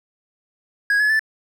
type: tone with pitch steps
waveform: triangle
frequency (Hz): 1653 / 1703.4 / 1755.3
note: G#6 / G#6 / A6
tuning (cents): -9 / +43 / -5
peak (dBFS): -13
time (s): 0.9-1.194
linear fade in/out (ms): 2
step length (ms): 98
effects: none